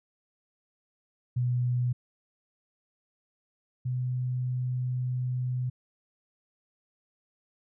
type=tone pair in turn; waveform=sine; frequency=123.47 / 125.99 Hz; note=B2 / B2; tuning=0 / +35 cents; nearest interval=unison; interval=35 cents; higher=second; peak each=-24 / -27 dBFS; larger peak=first; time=1.36-1.93 / 3.85-5.7 s; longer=second; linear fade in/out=10 ms; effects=none